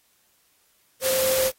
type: tone in noise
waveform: sine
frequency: 523.3 Hz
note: C5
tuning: in tune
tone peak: -21 dBFS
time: 1.01-1.52 s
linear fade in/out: 50 ms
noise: white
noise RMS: -26 dBFS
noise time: 1.01-1.52 s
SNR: +2 dB
effects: white hiss -64 dBFS RMS until 1.58 s + AAC 48 kbps